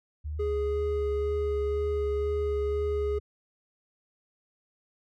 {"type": "tone with vibrato", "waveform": "sine", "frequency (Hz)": 73.6, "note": "D2", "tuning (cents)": 4, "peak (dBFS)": -31, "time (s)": [0.24, 3.2], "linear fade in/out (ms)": 20, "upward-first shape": "sine", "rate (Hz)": 2, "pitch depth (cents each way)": 53}
{"type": "tone", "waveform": "triangle", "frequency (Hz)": 415.3, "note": "G#4", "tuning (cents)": 0, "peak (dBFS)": -25, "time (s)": [0.39, 3.19], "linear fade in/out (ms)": 10}
{"effects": []}